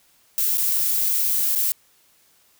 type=noise with dropouts; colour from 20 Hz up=violet; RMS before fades=-21 dBFS; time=0.38-1.72 s; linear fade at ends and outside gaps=0 ms; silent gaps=0.573-0.58 / 1.552-1.559 s; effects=white hiss -59 dBFS RMS until 2.59 s